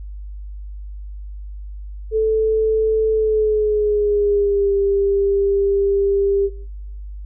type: tone with pitch glide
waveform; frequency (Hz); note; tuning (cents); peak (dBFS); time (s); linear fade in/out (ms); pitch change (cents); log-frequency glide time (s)
sine; 438.5 to 397.5; A4 to G4; -6 to +24; -14; 2.11-6.5; 50; -170; 3.11-4.73
effects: noise-tail reverb RT60 1.0 s tail -24 dB re dry + added 50 Hz sine -29 dBFS peak until 7.25 s